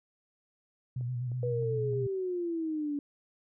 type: tone with vibrato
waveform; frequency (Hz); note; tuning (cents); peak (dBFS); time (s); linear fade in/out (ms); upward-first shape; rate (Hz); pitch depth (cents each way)
sine; 123.47; B2; 0; -31; 0.96-2.07; 5; square; 8; 42
type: click train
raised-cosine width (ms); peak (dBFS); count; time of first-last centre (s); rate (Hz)
2; -38; 4; 1.01-1.933; 3.25
type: exponential sweep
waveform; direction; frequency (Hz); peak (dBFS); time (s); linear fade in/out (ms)
sine; down; 491.5 to 284.5; -30; 1.43-2.99; 2
effects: none